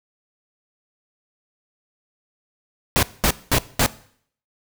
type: noise bursts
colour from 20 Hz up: pink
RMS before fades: -17 dBFS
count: 4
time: 2.96-3.862 s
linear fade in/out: 0 ms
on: 68 ms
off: 210 ms
effects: noise-tail reverb RT60 0.6 s tail -19 dB re dry